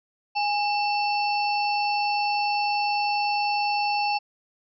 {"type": "harmonic tone with a mistuned harmonic", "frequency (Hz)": 890, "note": "A5", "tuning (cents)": 20, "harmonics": [1, 3, 5, 6], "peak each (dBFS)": [-23, -29, -33, -36], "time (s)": [0.35, 4.19], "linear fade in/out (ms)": 20, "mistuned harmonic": 1, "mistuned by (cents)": -130, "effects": []}